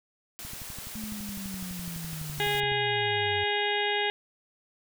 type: noise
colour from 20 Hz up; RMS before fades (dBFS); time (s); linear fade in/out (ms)
white; -41; 0.39-2.6; 0
type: click train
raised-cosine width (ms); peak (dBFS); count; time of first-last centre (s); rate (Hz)
5; -31; 28; 0.45-2.719; 11.9
type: linear sweep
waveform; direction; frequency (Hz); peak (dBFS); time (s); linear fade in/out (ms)
sine; down; 220 to 92.5; -36; 0.95-3.44; 5
type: harmonic tone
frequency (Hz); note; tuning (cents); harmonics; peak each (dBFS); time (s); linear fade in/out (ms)
412.1; G#4; -13; 1 / 2 / 4 / 5 / 6 / 7 / 8 / 9; -31 / -31 / -33 / -33 / -38 / -34 / -37 / -36; 2.4-4.1; 0
effects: none